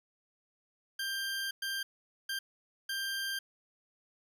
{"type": "tone bursts at uneven times", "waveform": "20% pulse", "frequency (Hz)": 1584, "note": "G6", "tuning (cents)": 18, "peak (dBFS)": -29, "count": 4, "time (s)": [[0.99, 1.51], [1.62, 1.83], [2.29, 2.39], [2.89, 3.39]], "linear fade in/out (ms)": 5, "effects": []}